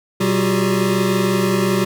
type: tone cluster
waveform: square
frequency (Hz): 122.5 / 191 / 356.3 / 377.2 / 403.1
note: B2 / G3 / F4 / F#4 / G4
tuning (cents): -14 / -45 / +35 / +33 / +48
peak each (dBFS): -26 / -19 / -23 / -24 / -24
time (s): 0.2-1.85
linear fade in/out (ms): 10
effects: none